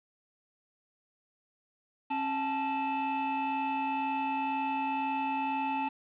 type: tone pair together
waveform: square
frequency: 271 / 875 Hz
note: C#4 / A5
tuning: -39 / -10 cents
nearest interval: octave + minor sixth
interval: 2029 cents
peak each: -36 / -31 dBFS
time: 2.1-5.89 s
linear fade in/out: 10 ms
effects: resampled to 8000 Hz + 9-bit